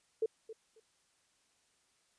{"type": "tone with echo", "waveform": "sine", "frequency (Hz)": 443.7, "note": "A4", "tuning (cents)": 14, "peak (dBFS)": -28, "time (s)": [0.22, 0.26], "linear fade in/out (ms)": 5, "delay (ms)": 270, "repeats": 2, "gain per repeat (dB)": -15, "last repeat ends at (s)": 0.8, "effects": ["white hiss -73 dBFS RMS until 2.18 s", "resampled to 22050 Hz"]}